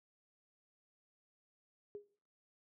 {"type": "tone with exponential decay", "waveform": "sine", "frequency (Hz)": 411.8, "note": "G#4", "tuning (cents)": -15, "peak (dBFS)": -40, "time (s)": [1.95, 2.08], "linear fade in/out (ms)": 0, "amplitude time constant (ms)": 27, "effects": ["noise-tail reverb RT60 0.6 s tail -22 dB re dry", "high-pass 80 Hz 12 dB/octave"]}